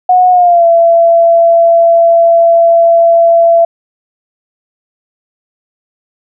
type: tone with pitch glide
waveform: sine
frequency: 730 to 673.3 Hz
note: F#5 to E5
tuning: -24 to +36 cents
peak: -3 dBFS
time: 0.09-3.65 s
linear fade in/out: 5 ms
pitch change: -140 cents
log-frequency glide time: 0.31-0.66 s
effects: none